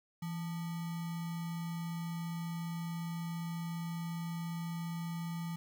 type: tone with sample-and-hold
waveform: sine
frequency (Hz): 167.3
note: E3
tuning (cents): +26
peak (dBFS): -36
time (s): 0.22-5.56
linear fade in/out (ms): 5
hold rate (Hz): 1050
effects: none